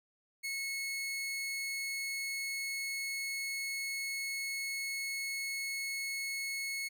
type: tone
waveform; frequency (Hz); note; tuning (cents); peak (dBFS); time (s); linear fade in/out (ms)
sawtooth; 2190; C#7; -22; -32; 0.43-6.89; 20
effects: none